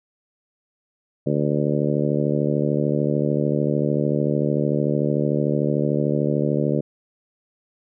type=harmonic tone; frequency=73.42 Hz; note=D2; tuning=in tune; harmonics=2 / 3 / 4 / 5 / 6 / 7 / 8; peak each=-23 / -25 / -26 / -27 / -28 / -28 / -29 dBFS; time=1.26-6.81 s; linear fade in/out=10 ms; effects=none